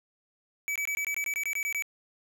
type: tone bursts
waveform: square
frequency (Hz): 2291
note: D7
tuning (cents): -44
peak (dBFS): -29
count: 12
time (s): 0.68-1.823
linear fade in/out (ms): 0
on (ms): 76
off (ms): 21
effects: none